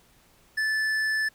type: tone with tanh clipping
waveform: sine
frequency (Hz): 1747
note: A6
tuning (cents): -13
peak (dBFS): -25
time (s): 0.57-1.29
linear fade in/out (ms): 10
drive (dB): 10
effects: pink hiss -60 dBFS RMS until 1.34 s